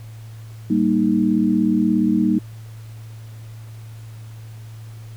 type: chord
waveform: sine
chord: Eb major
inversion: first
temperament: equal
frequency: 196 / 233.1 / 311.1 Hz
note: G3 / Bb3 / Eb4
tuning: 0 / 0 / 0 cents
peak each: -19 dBFS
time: 0.7-2.39 s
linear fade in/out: 5 ms
effects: added 111 Hz sine -34 dBFS peak until 5.16 s + pink hiss -50 dBFS RMS until 5.16 s